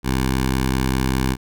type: tone with notch filter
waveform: 10% pulse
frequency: 65.1 Hz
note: C2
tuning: 8 cents flat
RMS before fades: -20 dBFS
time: 0.03-1.37 s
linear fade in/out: 50 ms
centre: 520 Hz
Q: 1.7
effects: none